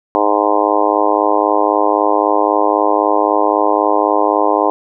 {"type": "harmonic tone", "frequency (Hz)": 103.83, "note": "G#2", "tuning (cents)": 0, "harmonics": [3, 4, 5, 6, 7, 8, 9, 10], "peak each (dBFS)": [-19, -19, -19, -19, -19, -19, -19, -19], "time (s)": [0.15, 4.7], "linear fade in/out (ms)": 0, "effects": []}